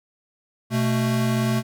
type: tone pair together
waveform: square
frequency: 124.37 / 221.6 Hz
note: B2 / A3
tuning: +13 / +13 cents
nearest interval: minor seventh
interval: 1000 cents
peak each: -23 dBFS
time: 0.7-1.63 s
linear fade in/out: 50 ms
effects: none